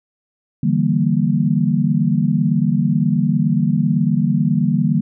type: chord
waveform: sine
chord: E half-diminished seventh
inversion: third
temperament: equal with one note detuned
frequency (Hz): 146.83 / 164.81 / 194.42 / 233.1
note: D3 / E3 / G3 / Bb3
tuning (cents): 0 / 0 / -14 / 0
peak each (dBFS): -19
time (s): 0.63-5.01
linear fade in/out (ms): 5
effects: none